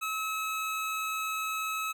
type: tone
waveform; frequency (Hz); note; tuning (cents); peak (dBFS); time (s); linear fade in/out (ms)
25% pulse; 1289; E6; -39; -27; 0.01-1.93; 20
effects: none